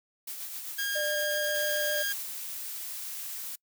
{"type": "noise with tremolo", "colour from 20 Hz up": "blue", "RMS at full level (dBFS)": -37, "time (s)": [0.27, 2.23], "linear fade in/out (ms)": 5, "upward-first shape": "triangle", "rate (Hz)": 7.7, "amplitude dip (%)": 45}
{"type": "tone", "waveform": "sawtooth", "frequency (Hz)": 1623, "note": "G#6", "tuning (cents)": -40, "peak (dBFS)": -26, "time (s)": [0.78, 2.13], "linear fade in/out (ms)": 10}
{"type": "tone with vibrato", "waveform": "triangle", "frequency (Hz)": 597, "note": "D5", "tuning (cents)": 28, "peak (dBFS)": -29, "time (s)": [0.95, 2.03], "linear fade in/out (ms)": 10, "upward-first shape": "square", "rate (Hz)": 7.5, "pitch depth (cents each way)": 9}
{"type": "noise", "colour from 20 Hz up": "blue", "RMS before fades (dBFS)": -38, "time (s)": [1.54, 3.56], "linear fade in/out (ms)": 10}
{"effects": ["noise-tail reverb RT60 0.1 s tail -26 dB re dry"]}